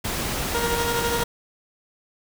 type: noise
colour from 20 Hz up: pink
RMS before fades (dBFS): -27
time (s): 0.04-1.24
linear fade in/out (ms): 10
type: tone with tremolo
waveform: 20% pulse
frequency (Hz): 470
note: A#4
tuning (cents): +14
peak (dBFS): -17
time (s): 0.54-1.24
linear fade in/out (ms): 10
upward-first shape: sine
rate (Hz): 12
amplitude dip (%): 45
effects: none